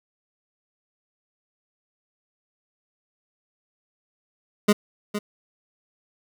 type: tone with echo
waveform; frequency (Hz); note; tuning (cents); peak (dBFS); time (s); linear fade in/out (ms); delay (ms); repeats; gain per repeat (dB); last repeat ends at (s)
25% pulse; 207.7; G#3; 0; -10; 4.68-4.73; 10; 460; 1; -11; 5.19
effects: none